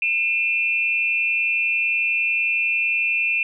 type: tone pair together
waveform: sine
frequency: 2430 / 2661 Hz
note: D#7 / E7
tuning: -42 / +16 cents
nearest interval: major second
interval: 158 cents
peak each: -21 dBFS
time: 0.02-3.43 s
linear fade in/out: 2 ms
effects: none